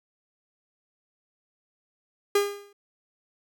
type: tone with exponential decay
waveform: 45% pulse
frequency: 405.6 Hz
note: G#4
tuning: 41 cents flat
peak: -17 dBFS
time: 2.35-2.73 s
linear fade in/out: 5 ms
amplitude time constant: 82 ms
effects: none